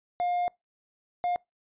triangle tone bursts at uneven times, 709 Hz, F5, 26 cents sharp, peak -23 dBFS, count 2, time 0.2-0.48 / 1.24-1.36 s, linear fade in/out 0 ms, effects noise-tail reverb RT60 0.2 s tail -25 dB re dry + resampled to 8000 Hz

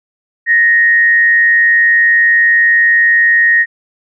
sine tone with frequency modulation, 1860 Hz, A#6, 4 cents flat, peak -6 dBFS, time 0.46-3.66 s, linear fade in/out 50 ms, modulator 120 Hz, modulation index 0.37, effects none

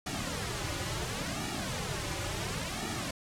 pink noise with flanger, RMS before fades -35 dBFS, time 0.06-3.11 s, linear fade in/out 5 ms, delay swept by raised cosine 1.9 to 4.5 ms, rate 0.71 Hz, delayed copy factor -0.9, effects low-pass 9000 Hz 12 dB/octave

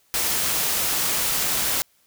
white noise, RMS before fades -23 dBFS, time 0.14-1.82 s, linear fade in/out 0 ms, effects white hiss -62 dBFS RMS until 2.06 s

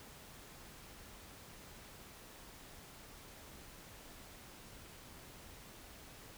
silence, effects pink hiss -55 dBFS RMS until 6.37 s

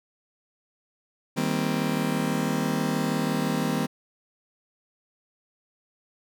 35% pulse chord, C minor seventh, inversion first, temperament just, 156.98 / 196.22 / 235.5 / 261.6 Hz, Eb3 / G3 / Bb3 / C4, +16 / +2 / +18 / 0 cents, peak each -28 dBFS, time 1.36-3.87 s, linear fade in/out 20 ms, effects none

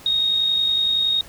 sine tone with amplitude modulation, 3734 Hz, A#7, 2 cents sharp, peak -15 dBFS, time 0.06-1.21 s, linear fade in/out 2 ms, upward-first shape sine, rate 50.8 Hz, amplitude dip 40%, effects pink hiss -44 dBFS RMS until 1.28 s

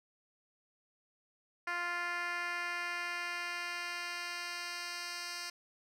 10% pulse tone with band-pass filter sweep, 349.2 Hz, F4, in tune, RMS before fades -39 dBFS, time 1.67-5.5 s, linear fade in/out 5 ms, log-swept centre 1700 to 4700 Hz, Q 1.2, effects none

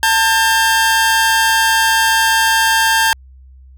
sawtooth tone pair together, 894.9 / 1600 Hz, A5 / G6, +29 / +35 cents, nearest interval minor seventh, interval 1006 cents, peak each -10 dBFS, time 0.03-3.13 s, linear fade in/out 0 ms, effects added 65 Hz sine -38 dBFS peak until 3.77 s

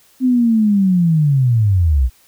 sine linear sweep, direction down, 260.8 to 57.2 Hz, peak -10 dBFS, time 0.2-2.1 s, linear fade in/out 50 ms, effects white hiss -52 dBFS RMS until 2.27 s

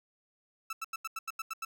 30% pulse tone bursts, 1318.5 Hz, E6, in tune, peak -32 dBFS, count 9, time 0.7-1.65 s, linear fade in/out 5 ms, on 30 ms, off 85 ms, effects none

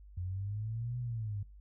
sine linear two-way sweep, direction up then down, 87.31 to 124.1 to 98.3 Hz, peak -35 dBFS, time 0.17-1.43 s, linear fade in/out 5 ms, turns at 0.99 s, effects noise-tail reverb RT60 0.2 s tail -19 dB re dry + added 50 Hz sine -51 dBFS peak until 1.6 s

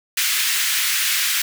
pink high-pass noise, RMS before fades -20 dBFS, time 0.17-1.42 s, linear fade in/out 5 ms, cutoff 1700 Hz, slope 24 dB/octave, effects none

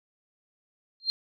sine tone with exponential growth, 4186 Hz, C8, in tune, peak -19 dBFS, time 1-1.1 s, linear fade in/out 0 ms, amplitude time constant 20 ms, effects none

